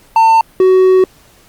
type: tone pair in turn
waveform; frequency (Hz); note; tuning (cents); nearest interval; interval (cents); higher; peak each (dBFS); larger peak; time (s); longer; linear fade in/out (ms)
triangle; 899 / 373.9; A5 / F#4; +37 / +18; octave + minor third; 1519; first; -3; neither; 0.16-0.41 / 0.6-1.04; second; 2
effects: pink hiss -46 dBFS RMS until 1.48 s + Opus 48 kbps